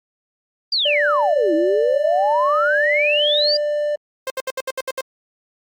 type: exponential two-way sweep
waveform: sine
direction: down then up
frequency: 4900 to 311.1 to 4900 Hz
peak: -16 dBFS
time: 0.72-3.57 s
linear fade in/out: 5 ms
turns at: 1.54 s
type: tone with pitch glide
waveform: triangle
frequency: 587.3 to 592.1 Hz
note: D5 to D5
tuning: 0 to +14 cents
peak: -16 dBFS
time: 0.85-3.96 s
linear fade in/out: 10 ms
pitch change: +14 cents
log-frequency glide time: 1-3.45 s
type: tone bursts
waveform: sawtooth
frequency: 525 Hz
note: C5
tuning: 6 cents sharp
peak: -18 dBFS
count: 8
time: 4.27-5.009 s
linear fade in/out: 2 ms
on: 32 ms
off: 69 ms
effects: Opus 24 kbps